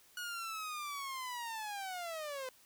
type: linear sweep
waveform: sawtooth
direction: down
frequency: 1459 to 506 Hz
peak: -36 dBFS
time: 0.17-2.49 s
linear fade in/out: 2 ms
effects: white hiss -64 dBFS RMS until 2.65 s